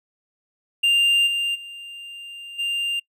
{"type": "tone with level steps", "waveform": "triangle", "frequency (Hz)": 2794, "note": "F7", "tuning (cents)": 0, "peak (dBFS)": [-13, -19, -33, -20], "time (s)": [0.83, 3], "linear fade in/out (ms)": 10, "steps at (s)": [1.26, 1.54, 2.58], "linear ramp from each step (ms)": 20, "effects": ["noise-tail reverb RT60 0.1 s tail -25 dB re dry"]}